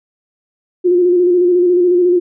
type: tone with vibrato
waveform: sine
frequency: 355.8 Hz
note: F4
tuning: 32 cents sharp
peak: -8 dBFS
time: 0.84-2.2 s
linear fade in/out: 20 ms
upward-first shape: square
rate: 14 Hz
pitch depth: 32 cents each way
effects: none